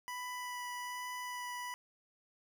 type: tone with vibrato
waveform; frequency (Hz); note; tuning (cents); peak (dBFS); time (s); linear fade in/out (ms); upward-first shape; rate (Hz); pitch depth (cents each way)
25% pulse; 987.8; B5; 0; -36; 0.08-1.74; 0; sine; 1.2; 9
effects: none